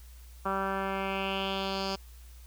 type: tone with low-pass filter sweep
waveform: 10% pulse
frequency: 193.7 Hz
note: G3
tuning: 20 cents flat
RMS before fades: -32 dBFS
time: 0.45-1.96 s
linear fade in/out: 10 ms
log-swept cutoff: 1300 to 5100 Hz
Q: 3.5
effects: added 60 Hz sine -47 dBFS peak until 2.46 s + white hiss -59 dBFS RMS until 2.46 s